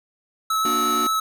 square tone with vibrato, 1300 Hz, E6, 24 cents flat, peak -20 dBFS, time 0.5-1.2 s, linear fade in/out 5 ms, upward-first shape square, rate 8.5 Hz, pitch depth 8 cents each way
45% pulse chord, Bb augmented, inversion none, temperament just, 233.1 / 291.4 / 364.2 Hz, Bb3 / D4 / F#4, 0 / -13 / -27 cents, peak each -30 dBFS, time 0.65-1.07 s, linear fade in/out 2 ms
effects none

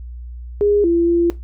sine tone with pitch steps, 411.2 / 339.4 / 341.9 Hz, G#4 / F4 / F4, -17 / -49 / -37 cents, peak -12 dBFS, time 0.61-1.3 s, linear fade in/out 0 ms, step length 230 ms, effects noise-tail reverb RT60 0.2 s tail -17 dB re dry + added 60 Hz sine -29 dBFS peak until 1.43 s

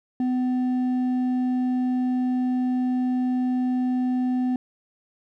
sine tone with hard clipping, 252.2 Hz, B3, 36 cents sharp, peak -22 dBFS, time 0.2-4.56 s, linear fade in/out 2 ms, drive 4 dB, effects none

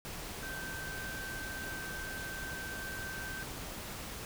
sine tone in noise, 1554 Hz, G6, 16 cents flat, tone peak -41 dBFS, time 0.43-3.43 s, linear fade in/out 0 ms, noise pink, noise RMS -43 dBFS, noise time 0.05-4.25 s, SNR -1 dB, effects none

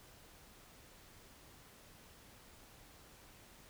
silence, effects pink hiss -60 dBFS RMS until 3.69 s

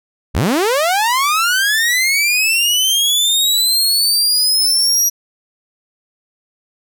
sawtooth linear sweep, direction up, 41.2 to 5790 Hz, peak -9 dBFS, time 0.34-5.1 s, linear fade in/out 20 ms, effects none

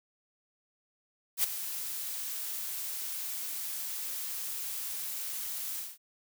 blue noise with ADSR envelope, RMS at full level -25 dBFS, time 1.37-5.98 s, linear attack 71 ms, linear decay 4 ms, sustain -12 dB, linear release 200 ms, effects none

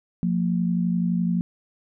sine tone pair together, 176.68 / 228.4 Hz, F3 / A#3, +20 / -35 cents, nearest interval major third, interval 445 cents, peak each -21 / -26 dBFS, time 0.23-1.41 s, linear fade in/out 0 ms, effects none

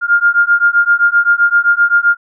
sine beating tone pair, 1404 / 1411.7 Hz, F6 / F6, +9 / +18 cents, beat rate 7.7 Hz, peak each -11 dBFS, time 0.01-2.17 s, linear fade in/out 50 ms, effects none

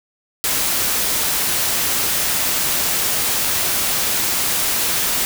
white noise, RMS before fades -19 dBFS, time 0.44-5.25 s, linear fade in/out 0 ms, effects none

